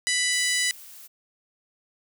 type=harmonic tone; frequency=990 Hz; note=B5; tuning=4 cents sharp; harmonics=2 / 3 / 4 / 5 / 6 / 7 / 8 / 9 / 10; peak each=-26 / -31 / -30 / -31 / -33 / -32 / -34 / -36 / -31 dBFS; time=0.07-0.71 s; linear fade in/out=0 ms
type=noise; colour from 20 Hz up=blue; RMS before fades=-45 dBFS; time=0.31-1.08 s; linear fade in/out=20 ms
effects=none